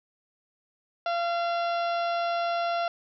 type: harmonic tone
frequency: 686 Hz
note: F5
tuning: 31 cents flat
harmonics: 1 / 2 / 3 / 4 / 5 / 6 / 7 / 8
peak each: -26 / -32 / -44 / -40 / -43 / -45 / -49 / -50 dBFS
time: 1.06-2.88 s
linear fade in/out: 2 ms
effects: none